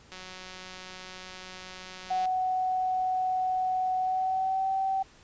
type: click train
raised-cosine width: 0.2 ms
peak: -26 dBFS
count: 396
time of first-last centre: 0.12-2.255 s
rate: 185 Hz
type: tone with pitch glide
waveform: sine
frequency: 744 to 769.8 Hz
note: F#5 to G5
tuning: +9 to -32 cents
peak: -25 dBFS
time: 2.1-5.03 s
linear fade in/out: 10 ms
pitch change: +59 cents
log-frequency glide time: 4-4.71 s
effects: pink hiss -56 dBFS RMS until 5.23 s + resampled to 16000 Hz